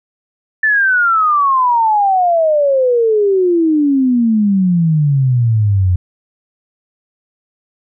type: exponential sweep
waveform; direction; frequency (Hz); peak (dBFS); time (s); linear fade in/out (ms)
sine; down; 1776 to 88; -9; 0.63-5.96; 5
effects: none